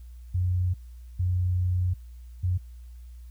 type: tone bursts at uneven times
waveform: sine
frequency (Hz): 90.6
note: F#2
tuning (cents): -36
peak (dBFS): -22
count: 3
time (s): 0.34-0.74 / 1.19-1.94 / 2.43-2.58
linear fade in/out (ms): 10
effects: added 60 Hz sine -41 dBFS peak until 3.3 s + white hiss -66 dBFS RMS until 3.3 s